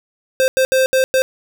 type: tone bursts at uneven times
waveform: square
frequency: 523.3 Hz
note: C5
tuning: in tune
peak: -12 dBFS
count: 5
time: 0.4-0.48 / 0.57-0.65 / 0.72-0.86 / 0.93-1.04 / 1.14-1.22 s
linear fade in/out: 0 ms
effects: none